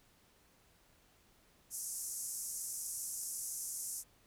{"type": "band-pass noise", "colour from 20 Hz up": "white", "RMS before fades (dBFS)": -42, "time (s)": [1.7, 4.04], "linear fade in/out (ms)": 50, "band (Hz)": [5800, 12000], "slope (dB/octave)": 48, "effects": ["pink hiss -68 dBFS RMS until 4.26 s"]}